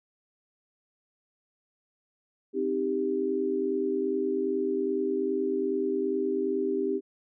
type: chord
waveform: sine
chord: C minor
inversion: none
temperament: equal with one note detuned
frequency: 261.6 / 311.1 / 393.6 Hz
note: C4 / Eb4 / G4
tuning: 0 / 0 / +7 cents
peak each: -32 / -32 / -27 dBFS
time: 2.53-7.01 s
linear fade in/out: 50 ms
effects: none

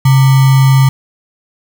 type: tone with sample-and-hold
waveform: sine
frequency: 134.2 Hz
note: C3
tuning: 44 cents sharp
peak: -4 dBFS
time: 0.05-0.89 s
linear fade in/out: 5 ms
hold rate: 1050 Hz
effects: none

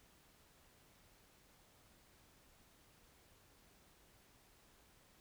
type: silence
effects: pink hiss -68 dBFS RMS until 5.2 s

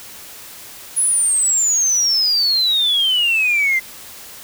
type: exponential sweep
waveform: sine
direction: down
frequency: 10548 to 2052 Hz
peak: -12 dBFS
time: 0.96-3.8 s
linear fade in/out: 20 ms
effects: tanh soft clip ceiling -10 dBFS + white hiss -37 dBFS RMS until 4.43 s

